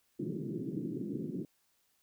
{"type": "band-pass noise", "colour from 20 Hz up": "white", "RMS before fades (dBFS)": -38, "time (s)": [0.19, 1.45], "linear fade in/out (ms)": 2, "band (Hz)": [130, 370], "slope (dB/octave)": 48, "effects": ["white hiss -74 dBFS RMS until 2.02 s"]}